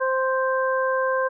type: harmonic tone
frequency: 523.3 Hz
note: C5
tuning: in tune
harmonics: 1 / 2 / 3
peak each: -22 / -25 / -27 dBFS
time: 0-1.29 s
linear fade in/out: 20 ms
effects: none